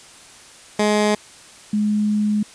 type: tone pair in turn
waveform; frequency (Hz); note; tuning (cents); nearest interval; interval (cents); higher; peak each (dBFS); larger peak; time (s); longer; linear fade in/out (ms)
15% pulse / sine; 210.1 / 210.1; G#3 / G#3; +20 / +20; unison; 0; neither; -9 / -16; first; 0.79-1.15 / 1.73-2.43; second; 5
effects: white hiss -44 dBFS RMS until 2.54 s + resampled to 22050 Hz